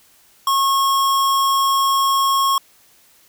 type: tone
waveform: square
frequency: 1090 Hz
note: C#6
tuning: 29 cents flat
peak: -15 dBFS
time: 0.47-2.58 s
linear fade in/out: 2 ms
effects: white hiss -53 dBFS RMS until 3.28 s